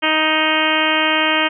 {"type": "harmonic tone", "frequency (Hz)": 312.5, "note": "D#4", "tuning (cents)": 8, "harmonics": [1, 2, 3, 4, 5, 6, 7, 8, 9, 10], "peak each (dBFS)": [-23, -23, -23, -23, -23, -23, -23, -23, -23, -23], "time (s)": [0.02, 1.49], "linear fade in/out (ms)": 20, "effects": []}